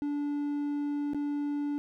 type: tone with dropouts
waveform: triangle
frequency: 290 Hz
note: D4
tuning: 22 cents flat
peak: -27 dBFS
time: 0.02-1.78 s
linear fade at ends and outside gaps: 0 ms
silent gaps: 1.134-1.146 s
effects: none